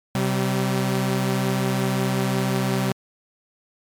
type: tone pair together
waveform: sawtooth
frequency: 130 / 192.2 Hz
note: C3 / G3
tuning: -11 / -34 cents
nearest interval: perfect fifth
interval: 677 cents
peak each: -19 dBFS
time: 0.15-2.92 s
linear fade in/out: 0 ms
effects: MP3 96 kbps